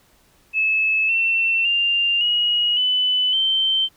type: tone with pitch steps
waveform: sine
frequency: 2600 / 2695 / 2793 / 2895 / 3000 / 3110 Hz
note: E7 / E7 / F7 / F#7 / F#7 / G7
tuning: -24 / +38 / -1 / -38 / +23 / -14 cents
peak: -16 dBFS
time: 0.53-3.89 s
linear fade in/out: 50 ms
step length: 560 ms
effects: pink hiss -57 dBFS RMS until 3.96 s